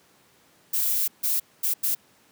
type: noise bursts at uneven times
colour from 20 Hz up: violet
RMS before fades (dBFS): -24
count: 4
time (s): 0.73-1.08 / 1.23-1.4 / 1.63-1.74 / 1.83-1.95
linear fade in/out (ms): 10
effects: pink hiss -59 dBFS RMS until 2.31 s + high-pass 150 Hz 12 dB/octave